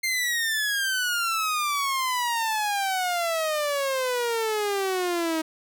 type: exponential sweep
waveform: sawtooth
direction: down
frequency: 2110 to 314.8 Hz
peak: -20 dBFS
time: 0.03-5.42 s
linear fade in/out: 10 ms
effects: none